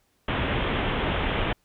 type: low-pass noise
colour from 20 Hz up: pink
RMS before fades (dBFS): -26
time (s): 0.28-1.53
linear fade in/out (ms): 5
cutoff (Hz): 3500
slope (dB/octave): 96
effects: pink hiss -68 dBFS RMS until 1.64 s